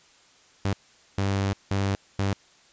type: tone bursts at uneven times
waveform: sawtooth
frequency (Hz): 98.3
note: G2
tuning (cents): +5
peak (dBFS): -19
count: 4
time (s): 0.65-0.73 / 1.18-1.53 / 1.71-1.95 / 2.19-2.33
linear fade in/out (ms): 0
effects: white hiss -57 dBFS RMS until 2.72 s + resampled to 16000 Hz